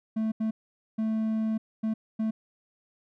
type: tone bursts at uneven times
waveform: triangle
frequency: 220 Hz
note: A3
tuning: in tune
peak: -23 dBFS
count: 5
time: 0.16-0.32 / 0.4-0.51 / 0.98-1.58 / 1.83-1.94 / 2.19-2.31 s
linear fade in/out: 10 ms
effects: none